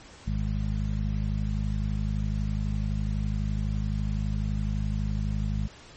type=harmonic tone; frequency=51.91 Hz; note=G#1; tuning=in tune; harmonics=1 / 2 / 3 / 4; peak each=-28 / -31 / -33 / -34 dBFS; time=0.26-5.68 s; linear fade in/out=20 ms; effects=pink hiss -49 dBFS RMS until 5.96 s + MP3 32 kbps